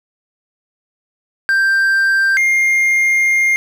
triangle tone pair in turn, 1576 / 2119 Hz, G6 / C7, +9 / +21 cents, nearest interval perfect fourth, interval 512 cents, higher second, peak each -9 dBFS, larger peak neither, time 1.49-2.37 / 2.37-3.56 s, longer second, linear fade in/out 0 ms, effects none

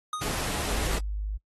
square tone with exponential decay, 1242 Hz, D#6, 3 cents flat, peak -28 dBFS, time 0.13-0.45 s, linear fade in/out 2 ms, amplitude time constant 69 ms
pink noise, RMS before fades -31 dBFS, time 0.21-0.99 s, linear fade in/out 10 ms
sine tone, 51.2 Hz, G#1, 24 cents flat, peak -28 dBFS, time 0.69-1.38 s, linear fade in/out 20 ms
effects noise-tail reverb RT60 0.1 s tail -24 dB re dry + AAC 32 kbps

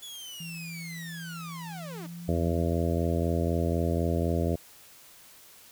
sawtooth linear sweep, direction down, 3438 to 279.3 Hz, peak -37 dBFS, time 0.02-2.07 s, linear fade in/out 10 ms
sine tone with pitch glide, 166.2 to 174.26 Hz, E3 to F3, +15 to -4 cents, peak -38 dBFS, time 0.4-2.62 s, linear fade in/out 5 ms, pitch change +81 cents, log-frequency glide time 1.83-2.38 s
harmonic tone, 84 Hz, E2, 33 cents sharp, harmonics 1 / 2 / 3 / 4 / 5 / 6 / 7 / 8, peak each -28 / -31 / -33 / -34 / -35 / -36 / -36 / -37 dBFS, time 2.28-4.56 s, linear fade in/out 10 ms
effects white hiss -53 dBFS RMS until 5.71 s

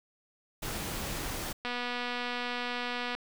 pink noise, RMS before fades -36 dBFS, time 0.62-1.53 s, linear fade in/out 10 ms
click train, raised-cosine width 0.3 ms, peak -19 dBFS, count 367, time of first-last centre 1.65-3.15 s, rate 244 Hz
effects none

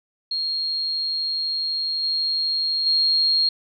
sine tone with level steps, 4252 Hz, C8, 27 cents sharp, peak -22 / -20 / -16 dBFS, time 0.31-3.49 s, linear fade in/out 5 ms, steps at 2.03 / 2.86 s, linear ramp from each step 5 ms, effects none

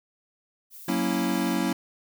violet noise, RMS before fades -44 dBFS, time 0.7-1.58 s, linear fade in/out 50 ms
square chord, F# dominant seventh, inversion none, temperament equal, 185 / 233.1 / 277.2 / 329.6 Hz, F#3 / A#3 / C#4 / E4, 0 / 0 / 0 / 0 cents, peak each -30 dBFS, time 0.88-1.73 s, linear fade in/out 5 ms
effects none

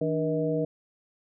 harmonic tone with a mistuned harmonic, 159 Hz, D#3, 38 cents sharp, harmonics 1 / 2 / 3 / 4, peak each -30 / -30 / -28 / -32 dBFS, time 0.01-0.65 s, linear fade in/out 5 ms, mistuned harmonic 2, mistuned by -120 cents, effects none

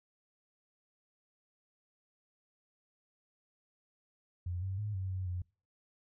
sine tone with pitch steps, 88.6 / 95.5 / 105 / 94.5 / 93.4 / 89.6 Hz, F2 / G2 / G#2 / F#2 / F#2 / F2, +25 / -45 / +19 / +37 / +17 / +45 cents, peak -34 dBFS, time 4.46-5.42 s, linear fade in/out 5 ms, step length 160 ms, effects noise-tail reverb RT60 0.4 s tail -26 dB re dry

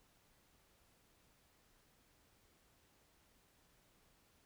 silence, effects pink hiss -72 dBFS RMS until 4.45 s

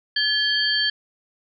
sine tone cluster, 1708 / 3176 / 4501 Hz, G#6 / G7 / C#8, +48 / +22 / +26 cents, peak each -23 dBFS, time 0.16-0.9 s, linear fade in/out 5 ms, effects none

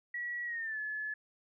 sine tone with pitch glide, 1928 to 1717.7 Hz, B6 to A6, -42 to -42 cents, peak -35 dBFS, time 0.14-1.14 s, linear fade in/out 5 ms, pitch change -200 cents, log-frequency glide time 0.45-0.79 s, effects none

